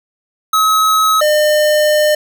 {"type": "tone pair in turn", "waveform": "square", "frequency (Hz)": [1281, 604.6], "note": ["E6", "D#5"], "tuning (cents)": [-50, -50], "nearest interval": "octave + minor second", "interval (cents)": 1300, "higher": "first", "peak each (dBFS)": -10, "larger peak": "neither", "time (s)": [[0.53, 1.21], [1.21, 2.15]], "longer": "second", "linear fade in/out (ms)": 5, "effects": []}